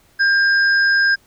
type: tone pair together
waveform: sine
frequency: 1600 / 5090 Hz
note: G6 / D#8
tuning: +35 / +39 cents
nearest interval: octave + minor sixth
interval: 2004 cents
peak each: -12 / -23 dBFS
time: 0.19-1.16 s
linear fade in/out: 20 ms
effects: pink hiss -55 dBFS RMS until 1.26 s